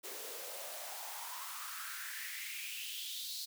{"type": "noise with high-pass filter sweep", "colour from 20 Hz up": "white", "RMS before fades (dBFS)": -44, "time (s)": [0.03, 3.46], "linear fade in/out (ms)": 20, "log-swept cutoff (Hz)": [380, 4400], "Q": 4.9, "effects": []}